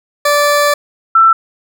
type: tone pair in turn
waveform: 20% pulse / sine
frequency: 583 / 1334.7 Hz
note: D5 / E6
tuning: -13 / +21 cents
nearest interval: octave + major second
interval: 1434 cents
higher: second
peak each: -4 dBFS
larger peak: neither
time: 0.25-0.74 / 1.15-1.33 s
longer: first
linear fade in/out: 5 ms
effects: none